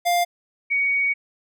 square / sine tone pair in turn, 700 / 2243 Hz, F5 / C#7, +4 / +20 cents, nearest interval octave + minor sixth, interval 2016 cents, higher second, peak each -18 dBFS, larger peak neither, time 0.05-0.25 / 0.7-1.14 s, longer second, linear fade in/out 20 ms, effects none

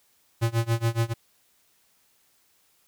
square tone with tremolo, 115.3 Hz, A#2, 19 cents flat, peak -20 dBFS, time 0.41-1.14 s, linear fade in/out 20 ms, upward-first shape sine, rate 7.1 Hz, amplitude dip 95%, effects white hiss -65 dBFS RMS until 2.87 s

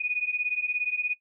sine beating tone pair, 2461 / 2478 Hz, D#7 / D#7, -20 / -8 cents, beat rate 17 Hz, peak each -28 dBFS, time 0-1.14 s, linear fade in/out 10 ms, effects noise-tail reverb RT60 0.1 s tail -19 dB re dry

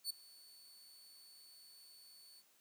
sawtooth tone with ADSR envelope, 4462 Hz, C#8, 11 cents sharp, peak -33 dBFS, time 0.04-2.43 s, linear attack 61 ms, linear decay 7 ms, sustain -23 dB, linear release 43 ms, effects white hiss -71 dBFS RMS until 2.6 s + high-pass 150 Hz 12 dB/octave

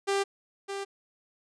sawtooth tone with echo, 395.6 Hz, G4, 16 cents sharp, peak -21 dBFS, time 0.07-0.24 s, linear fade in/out 20 ms, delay 610 ms, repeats 1, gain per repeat -8 dB, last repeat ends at 0.85 s, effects resampled to 22050 Hz

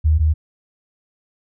sine tone pair in turn, 77.78 / 77.78 Hz, D#2 / D#2, 0 / 0 cents, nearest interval unison, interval 0 cents, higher neither, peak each -11 / -12 dBFS, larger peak first, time 0.04-0.19 / 0.19-0.34 s, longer neither, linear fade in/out 20 ms, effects none

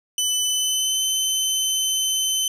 20% pulse tone with pitch glide, 3002 to 3063 Hz, F#7 to G7, +24 to -41 cents, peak -14 dBFS, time 0.18-2.48 s, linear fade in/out 2 ms, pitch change +35 cents, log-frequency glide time 0.42-1.02 s, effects none

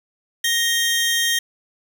sawtooth tone pair together, 1864.7 / 3186 Hz, A#6 / G7, 0 / +27 cents, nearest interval major sixth, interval 927 cents, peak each -17 dBFS, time 0.44-1.39 s, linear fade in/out 5 ms, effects none

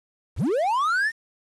triangle linear sweep, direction up, 33.37 to 1864.7 Hz, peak -18 dBFS, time 0.36-1.12 s, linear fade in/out 50 ms, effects resampled to 24000 Hz + 8-bit

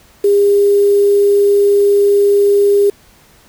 sine tone with quantisation, 404.7 Hz, G#4, 45 cents flat, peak -7 dBFS, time 0.24-2.9 s, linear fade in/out 5 ms, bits 5, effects pink hiss -47 dBFS RMS until 3.48 s

